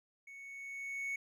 triangle tone with level ramp, 2217 Hz, C#7, in tune, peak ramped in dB -48 to -33 dBFS, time 0.27-1.16 s, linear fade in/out 5 ms, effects none

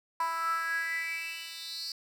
10% pulse tone with high-pass filter sweep, 329.6 Hz, E4, in tune, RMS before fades -34 dBFS, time 0.2-1.92 s, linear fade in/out 2 ms, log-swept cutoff 1000 to 4700 Hz, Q 8.4, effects none

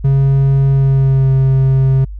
triangle tone with pitch glide, 136.6 to 133.25 Hz, C#3 to C3, -25 to +32 cents, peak -6 dBFS, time 0.04-2.05 s, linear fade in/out 10 ms, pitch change -43 cents, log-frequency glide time 0.71-1.32 s, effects added 50 Hz sine -24 dBFS peak until 2.19 s

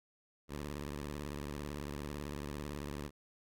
10% pulse tone with vibrato, 72.6 Hz, D2, 19 cents flat, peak -32 dBFS, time 0.48-3.11 s, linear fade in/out 50 ms, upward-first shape triangle, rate 18 Hz, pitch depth 190 cents each way, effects none

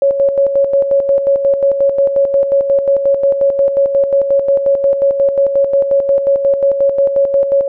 sine tone with tremolo, 554.4 Hz, C#5, in tune, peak -7 dBFS, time 0.02-7.68 s, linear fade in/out 2 ms, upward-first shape square, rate 5.6 Hz, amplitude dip 55%, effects none

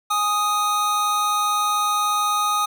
square tone pair together, 830.6 / 1244.5 Hz, G#5 / D#6, 0 / 0 cents, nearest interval perfect fifth, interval 700 cents, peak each -27 / -20 dBFS, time 0.1-2.66 s, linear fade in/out 10 ms, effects none

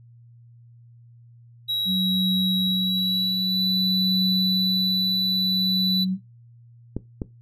triangle tone with pitch glide, 3865 to 3971 Hz, B7 to B7, -38 to +9 cents, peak -21 dBFS, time 1.68-6.05 s, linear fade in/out 20 ms, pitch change +47 cents, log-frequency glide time 2.59-3.61 s
sine tone with tremolo, 187.1 Hz, F#3, 20 cents sharp, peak -20 dBFS, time 1.85-6.18 s, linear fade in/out 50 ms, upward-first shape triangle, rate 0.52 Hz, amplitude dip 55%
clicks, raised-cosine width 3 ms, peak -14 dBFS, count 2, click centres 6.966 / 7.218 s
effects noise-tail reverb RT60 0.2 s tail -17 dB re dry + added 118 Hz sine -47 dBFS peak until 7.41 s

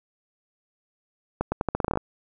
accelerating click train, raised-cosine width 1 ms, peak -10 dBFS, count 12, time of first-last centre 1.41-1.974 s, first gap 110 ms, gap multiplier 0.83, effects none

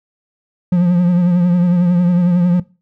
triangle tone with vibrato, 176.6 Hz, F3, 20 cents sharp, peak -7 dBFS, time 0.72-2.6 s, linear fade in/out 5 ms, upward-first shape triangle, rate 11 Hz, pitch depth 52 cents each way, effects noise-tail reverb RT60 0.3 s tail -20 dB re dry

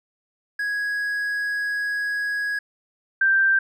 triangle / sine tone pair in turn, 1661.2 / 1571.2 Hz, G#6 / G6, 0 / +4 cents, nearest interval minor second, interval 96 cents, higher first, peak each -21 / -15 dBFS, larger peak second, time 0.59-2.59 / 3.21-3.59 s, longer first, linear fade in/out 5 ms, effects none

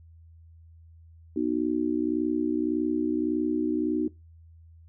sine chord, B major, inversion none, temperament just, 246.9 / 308.7 / 370.4 Hz, B3 / D#4 / F#4, 0 / -14 / +2 cents, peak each -30 / -26 / -30 dBFS, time 1.36-4.08 s, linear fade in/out 5 ms, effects noise-tail reverb RT60 0.2 s tail -20 dB re dry + added 82 Hz sine -49 dBFS peak until 4.88 s

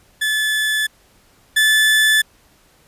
30% pulse tone pair in turn, 1732 / 1741.1 Hz, A6 / A6, -28 / -19 cents, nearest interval unison, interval 9 cents, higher second, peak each -14 / -9 dBFS, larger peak second, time 0.21-0.87 / 1.56-2.22 s, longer neither, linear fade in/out 10 ms, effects pink hiss -54 dBFS RMS until 2.87 s + resampled to 32000 Hz

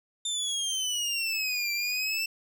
25% pulse exponential two-way sweep, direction down then up, 3602 to 2349 to 2680 Hz, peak -24 dBFS, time 0.25-2.26 s, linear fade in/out 5 ms, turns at 1.72 s, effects none

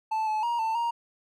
triangle tone with pitch steps, 877 / 862 / 945 / 891 / 938 Hz, A5 / A5 / A#5 / A5 / A#5, -6 / -36 / +23 / +22 / +11 cents, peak -23 dBFS, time 0.11-0.91 s, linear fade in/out 10 ms, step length 160 ms, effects none

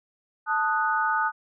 sine chord, D# diminished, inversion second, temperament equal, 880 / 1244.5 / 1480 Hz, A5 / D#6 / F#6, 0 / 0 / 0 cents, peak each -26 dBFS, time 0.46-1.32 s, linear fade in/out 50 ms, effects none

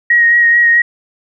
sine tone with vibrato, 1885 Hz, A#6, 19 cents sharp, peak -6 dBFS, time 0.1-0.82 s, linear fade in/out 5 ms, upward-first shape sine, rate 4.6 Hz, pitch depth 20 cents each way, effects none

